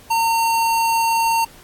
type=tone; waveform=square; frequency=913 Hz; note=A#5; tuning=36 cents flat; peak=-16 dBFS; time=0.1-1.45 s; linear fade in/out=10 ms; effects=pink hiss -46 dBFS RMS until 1.63 s + AAC 64 kbps